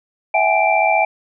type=tone cluster; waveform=sine; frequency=655 / 761 / 836 / 2352 Hz; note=E5 / F#5 / G#5 / D7; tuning=-11 / +48 / +11 / +2 cents; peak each=-18 dBFS; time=0.34-1.05 s; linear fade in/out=5 ms; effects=none